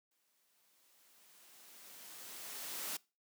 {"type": "noise with exponential growth", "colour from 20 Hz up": "white", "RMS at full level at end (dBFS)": -40, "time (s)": [0.11, 2.97], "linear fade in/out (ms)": 5, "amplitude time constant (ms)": 620, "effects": ["noise-tail reverb RT60 0.3 s tail -23 dB re dry", "high-pass 200 Hz 12 dB/octave"]}